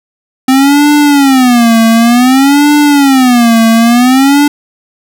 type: tone with vibrato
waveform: square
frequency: 258.1 Hz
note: C4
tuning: 23 cents flat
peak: -4 dBFS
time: 0.48-4.48 s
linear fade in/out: 5 ms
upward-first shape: sine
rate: 0.55 Hz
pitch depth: 230 cents each way
effects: none